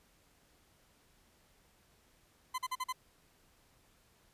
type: tone bursts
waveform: 40% pulse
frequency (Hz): 1022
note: C6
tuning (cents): -41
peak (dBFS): -33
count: 5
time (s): 2.54-2.927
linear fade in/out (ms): 10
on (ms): 43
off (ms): 43
effects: pink hiss -68 dBFS RMS until 4.33 s + resampled to 32000 Hz